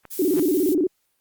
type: click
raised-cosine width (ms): 0.5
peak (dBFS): -26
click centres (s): 0.053
type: noise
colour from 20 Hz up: violet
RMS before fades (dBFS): -32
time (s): 0.1-0.75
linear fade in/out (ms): 20
type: tone with vibrato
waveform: sine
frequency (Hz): 333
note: E4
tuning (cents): +18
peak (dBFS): -17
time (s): 0.19-0.87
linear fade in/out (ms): 5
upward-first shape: square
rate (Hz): 17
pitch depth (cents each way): 190
type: tone with exponential growth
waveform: sawtooth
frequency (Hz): 170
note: F3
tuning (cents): -46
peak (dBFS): -25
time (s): 0.24-0.4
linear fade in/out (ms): 2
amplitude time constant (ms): 33
effects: white hiss -70 dBFS RMS until 1.2 s + Opus 48 kbps